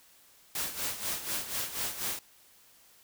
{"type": "noise with tremolo", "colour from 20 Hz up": "white", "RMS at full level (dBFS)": -32, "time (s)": [0.55, 2.19], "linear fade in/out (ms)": 2, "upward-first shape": "sine", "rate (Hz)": 4.1, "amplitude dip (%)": 70, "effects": ["white hiss -60 dBFS RMS until 3.03 s"]}